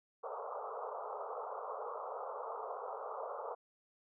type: band-pass noise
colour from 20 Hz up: pink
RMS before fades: -43 dBFS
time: 0.23-3.55 s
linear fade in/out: 10 ms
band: 430 to 1300 Hz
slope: 96 dB/octave
effects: none